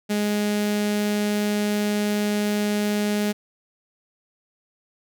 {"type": "tone with notch filter", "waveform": "sawtooth", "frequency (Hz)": 207.9, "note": "G#3", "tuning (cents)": 2, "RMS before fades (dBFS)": -23, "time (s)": [0.09, 3.33], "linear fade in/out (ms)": 20, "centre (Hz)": 1100, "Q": 1.8, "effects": []}